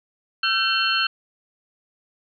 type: tone cluster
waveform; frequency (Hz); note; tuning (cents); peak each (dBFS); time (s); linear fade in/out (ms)
sine; 1346 / 1549 / 2718 / 3057 / 4291; E6 / G6 / F7 / G7 / C8; +36 / -21 / -48 / -44 / +43; -25; 0.43-1.07; 5
effects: none